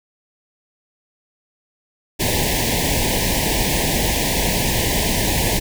pink band-stop noise, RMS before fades -19 dBFS, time 2.19-5.6 s, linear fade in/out 20 ms, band 990 to 1700 Hz, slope 96 dB/octave, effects none

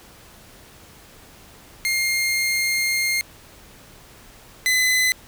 sawtooth tone pair in turn, 2122 / 2019 Hz, C7 / B6, +24 / +38 cents, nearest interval minor second, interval 86 cents, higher first, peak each -16 / -13 dBFS, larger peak second, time 1.85-3.21 / 4.66-5.12 s, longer first, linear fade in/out 0 ms, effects pink hiss -47 dBFS RMS until 5.27 s

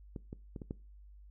clicks, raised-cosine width 3 ms, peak -28 / -30 / -29 / -30 / -25 dBFS, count 5, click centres 0.162 / 0.329 / 0.562 / 0.618 / 0.709 s, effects noise-tail reverb RT60 0.3 s tail -21 dB re dry + added 50 Hz sine -52 dBFS peak until 1.3 s

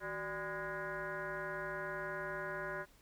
sine tone with frequency modulation, 1017 Hz, C6, 50 cents flat, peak -38 dBFS, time 0-2.86 s, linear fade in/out 50 ms, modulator 214 Hz, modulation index 3.5, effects added 50 Hz sine -70 dBFS peak until 3.01 s + pink hiss -66 dBFS RMS until 3.01 s

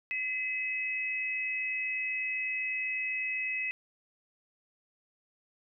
sine tone pair together, 2032 / 2560 Hz, B6 / D#7, +49 / +49 cents, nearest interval major third, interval 400 cents, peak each -35 / -32 dBFS, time 0.11-3.71 s, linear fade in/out 0 ms, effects none

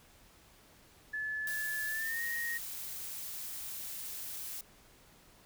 sine tone with pitch glide, 1726 to 1871.4 Hz, A6 to A#6, -34 to +6 cents, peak -34 dBFS, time 1.13-2.58 s, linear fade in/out 10 ms, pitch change +140 cents, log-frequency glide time 1.89-2.23 s
blue noise, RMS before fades -42 dBFS, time 1.47-4.61 s, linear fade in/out 2 ms
effects pink hiss -61 dBFS RMS until 5.45 s

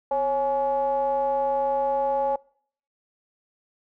triangle ring-modulated tone, 146.83 Hz, D3, in tune, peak -16 dBFS, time 0.11-2.36 s, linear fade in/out 5 ms, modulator 695 Hz, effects noise-tail reverb RT60 0.6 s tail -25 dB re dry

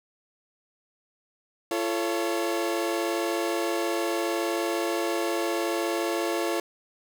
30% pulse chord, F augmented, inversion none, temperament equal with one note detuned, 340.7 / 440 / 554.4 Hz, F4 / A4 / C#5, -43 / 0 / 0 cents, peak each -25 / -29 / -29 dBFS, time 1.71-6.6 s, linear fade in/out 2 ms, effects none

